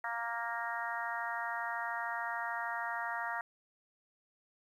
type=harmonic tone; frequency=233.1 Hz; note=A#3; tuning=in tune; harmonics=3 / 4 / 5 / 6 / 7 / 8; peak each=-42 / -40 / -44 / -42 / -44 / -41 dBFS; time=0.04-3.41 s; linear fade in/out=2 ms; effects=11-bit